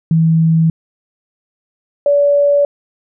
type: tone pair in turn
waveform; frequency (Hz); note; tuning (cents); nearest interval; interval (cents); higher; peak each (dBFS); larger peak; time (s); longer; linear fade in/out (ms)
sine; 162.4 / 573.4; E3 / D5; -26 / -42; octave + minor seventh; 2184; second; -8; neither; 0.11-0.7 / 2.06-2.65; neither; 2
effects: none